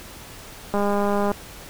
click train, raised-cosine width 1 ms, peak -10 dBFS, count 118, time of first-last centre 0.74-1.316 s, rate 203 Hz, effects pink hiss -41 dBFS RMS until 1.69 s

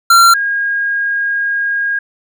square / sine tone pair in turn, 1370 / 1629.2 Hz, F6 / G#6, -34 / -34 cents, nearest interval minor third, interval 300 cents, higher second, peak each -5 / -13 dBFS, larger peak first, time 0.1-0.34 / 0.34-1.99 s, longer second, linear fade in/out 5 ms, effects none

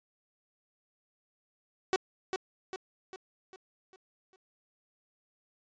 sawtooth tone with echo, 377.1 Hz, F#4, 33 cents sharp, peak -21 dBFS, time 1.93-1.96 s, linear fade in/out 0 ms, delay 400 ms, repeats 6, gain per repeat -6 dB, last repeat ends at 4.36 s, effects resampled to 16000 Hz

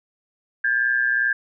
sine tone pair together, 1600 / 1722.4 Hz, G6 / A6, +35 / -37 cents, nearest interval minor second, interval 128 cents, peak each -19 / -23 dBFS, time 0.64-1.33 s, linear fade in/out 5 ms, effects none

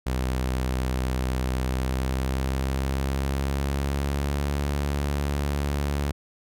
sawtooth tone with pitch glide, 64 to 71.42 Hz, C2 to D2, -38 to -48 cents, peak -20 dBFS, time 0.06-6.12 s, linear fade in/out 10 ms, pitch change +190 cents, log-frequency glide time 1.58-4.53 s, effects none

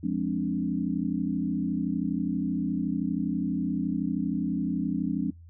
sine chord, D half-diminished seventh, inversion first, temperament equal, 174.61 / 207.7 / 261.6 / 293.7 Hz, F3 / Ab3 / C4 / D4, 0 / 0 / 0 / 0 cents, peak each -31 dBFS, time 0.03-5.31 s, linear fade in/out 10 ms, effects noise-tail reverb RT60 0.2 s tail -25 dB re dry + added 84 Hz sine -46 dBFS peak until 5.49 s

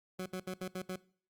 20% pulse tone bursts at uneven times, 185 Hz, F#3, in tune, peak -32 dBFS, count 6, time 0.19-0.26 / 0.33-0.4 / 0.47-0.54 / 0.61-0.68 / 0.75-0.82 / 0.89-0.96 s, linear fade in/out 5 ms, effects noise-tail reverb RT60 0.5 s tail -21 dB re dry + Opus 48 kbps

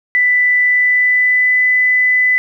sine tone with pitch glide, 1986 to 2002 Hz, B6 to B6, +9 to +23 cents, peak -9 dBFS, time 0.15-2.38 s, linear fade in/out 0 ms, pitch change +14 cents, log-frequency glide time 0.62-1.62 s, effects 8-bit

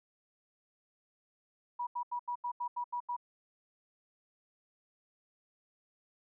sine tone bursts, 969 Hz, B5, 33 cents flat, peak -33 dBFS, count 9, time 1.79-3.166 s, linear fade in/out 10 ms, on 80 ms, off 82 ms, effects none

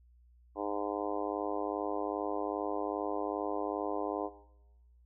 harmonic tone, 102.5 Hz, G#2, 22 cents flat, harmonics 3 / 4 / 5 / 6 / 7 / 8 / 9 / 10, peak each -39 / -40 / -41 / -42 / -42 / -43 / -44 / -44 dBFS, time 0.55-4.3 s, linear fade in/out 50 ms, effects noise-tail reverb RT60 1.0 s tail -17 dB re dry + added 60 Hz sine -59 dBFS peak until 5.05 s

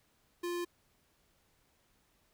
square tone, 349.2 Hz, F4, in tune, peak -35 dBFS, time 0.43-0.65 s, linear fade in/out 10 ms, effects pink hiss -72 dBFS RMS until 2.33 s

